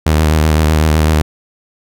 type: tone with vibrato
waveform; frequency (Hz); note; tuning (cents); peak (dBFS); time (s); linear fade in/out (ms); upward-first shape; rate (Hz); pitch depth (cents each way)
sawtooth; 77.7; D#2; -2; -5; 0.06-1.22; 5; sine; 7.9; 40
effects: none